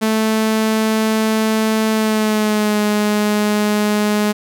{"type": "tone with pitch glide", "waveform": "sawtooth", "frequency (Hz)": [219.2, 209.5], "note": ["A3", "G#3"], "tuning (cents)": [-6, 15], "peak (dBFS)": -10, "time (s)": [0.01, 4.33], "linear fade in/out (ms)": 20, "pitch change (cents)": -79, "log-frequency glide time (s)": [1.91, 2.81], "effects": []}